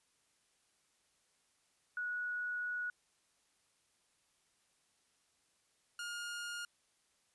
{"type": "tone pair in turn", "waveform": ["sine", "sawtooth"], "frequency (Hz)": [1463, 1420.5], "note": ["F#6", "F6"], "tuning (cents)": [-20, 29], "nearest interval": "minor second", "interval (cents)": 51, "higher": "first", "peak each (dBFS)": [-36, -37], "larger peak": "first", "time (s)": [[1.97, 2.9], [5.99, 6.65]], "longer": "first", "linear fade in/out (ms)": 2, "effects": ["white hiss -75 dBFS RMS until 7.34 s", "resampled to 24000 Hz"]}